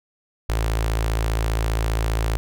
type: tone with notch filter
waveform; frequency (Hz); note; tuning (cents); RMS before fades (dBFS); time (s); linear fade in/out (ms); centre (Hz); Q
sawtooth; 55; A1; 0; -22; 0.49-2.37; 0; 210; 0.97
effects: none